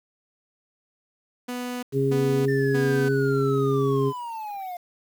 sawtooth tone bursts, 246.9 Hz, B3, in tune, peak -25 dBFS, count 3, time 1.48-3.09 s, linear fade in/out 10 ms, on 350 ms, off 280 ms
harmonic tone, 136.4 Hz, C#3, 28 cents flat, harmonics 1 / 2 / 3, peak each -24 / -27 / -22 dBFS, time 1.92-4.13 s, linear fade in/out 50 ms
triangle linear sweep, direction down, 1798 to 698.5 Hz, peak -29 dBFS, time 2.48-4.77 s, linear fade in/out 5 ms
effects 8-bit

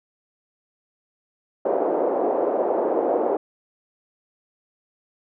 white band-pass noise, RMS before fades -22 dBFS, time 1.65-3.37 s, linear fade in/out 5 ms, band 350 to 640 Hz, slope 24 dB/octave, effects none

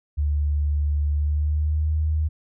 sine tone with pitch glide, 73.42 to 77.43 Hz, D2 to D#2, 0 to -8 cents, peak -19 dBFS, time 0.17-2.29 s, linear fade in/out 20 ms, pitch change +92 cents, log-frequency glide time 1.12-1.93 s, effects none

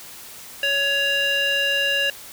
square tone with band-pass filter, 559 Hz, C#5, 14 cents sharp, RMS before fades -21 dBFS, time 0.63-2.1 s, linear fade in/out 2 ms, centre 2400 Hz, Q 5.7, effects white hiss -40 dBFS RMS until 2.32 s

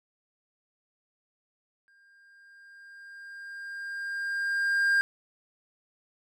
triangle tone with exponential growth, 1603 Hz, G6, 38 cents sharp, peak -18 dBFS, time 1.88-5.01 s, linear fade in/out 0 ms, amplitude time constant 680 ms, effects none

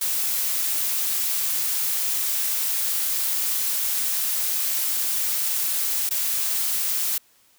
blue noise with dropouts, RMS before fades -24 dBFS, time 0.01-7.18 s, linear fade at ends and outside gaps 5 ms, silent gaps 6.092-6.108 s, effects white hiss -59 dBFS RMS until 7.58 s

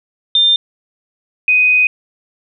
sine tone pair in turn, 3600 / 2499 Hz, A7 / D#7, +39 / +7 cents, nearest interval tritone, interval 632 cents, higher first, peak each -8 dBFS, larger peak neither, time 0.35-0.56 / 1.48-1.87 s, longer second, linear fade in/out 2 ms, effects none

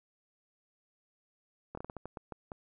slowing click train, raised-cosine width 1 ms, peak -27 dBFS, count 10, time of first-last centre 1.75-2.518 s, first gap 24 ms, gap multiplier 1.3, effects none

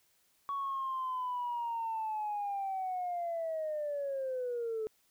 sine linear sweep, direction down, 1123 to 430 Hz, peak -32 dBFS, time 0.49-4.87 s, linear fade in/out 0 ms, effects tanh soft clip ceiling -29 dBFS + white hiss -71 dBFS RMS until 5.1 s

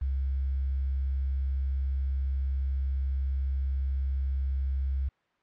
sine tone with quantisation, 67.1 Hz, C2, 44 cents sharp, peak -26 dBFS, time 0.01-5.09 s, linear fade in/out 10 ms, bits 9, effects white hiss -70 dBFS RMS until 5.42 s + low-pass 2000 Hz 12 dB/octave

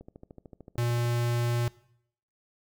click train, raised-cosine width 2 ms, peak -32 dBFS, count 15, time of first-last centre 0.01-1.055 s, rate 13.4 Hz
square tone, 119.4 Hz, A#2, 42 cents sharp, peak -26 dBFS, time 0.78-1.68 s, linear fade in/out 0 ms
effects noise-tail reverb RT60 0.7 s tail -21 dB re dry

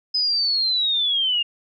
sine linear sweep, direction down, 5060 to 2794 Hz, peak -18 dBFS, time 0.14-1.43 s, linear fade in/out 10 ms, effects none

